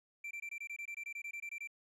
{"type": "tone bursts", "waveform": "triangle", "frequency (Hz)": 2349, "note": "D7", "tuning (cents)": 0, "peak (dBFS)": -39, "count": 16, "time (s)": [0.24, 1.674], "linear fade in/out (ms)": 5, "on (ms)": 69, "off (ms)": 22, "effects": ["resampled to 32000 Hz"]}